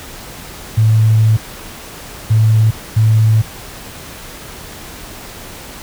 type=tone bursts at uneven times; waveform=sine; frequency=110 Hz; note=A2; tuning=in tune; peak=-7 dBFS; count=3; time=0.77-1.37 / 2.3-2.71 / 2.96-3.42 s; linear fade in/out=10 ms; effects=pink hiss -32 dBFS RMS until 5.82 s